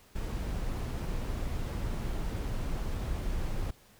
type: noise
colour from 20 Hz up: brown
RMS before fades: -33 dBFS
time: 0.15-3.71 s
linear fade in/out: 10 ms
effects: pink hiss -60 dBFS RMS until 3.99 s